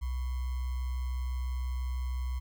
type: tone with sample-and-hold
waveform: sine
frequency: 63 Hz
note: B1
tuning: 35 cents sharp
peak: -30 dBFS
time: 0.01-2.4 s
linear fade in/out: 20 ms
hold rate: 1050 Hz
effects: none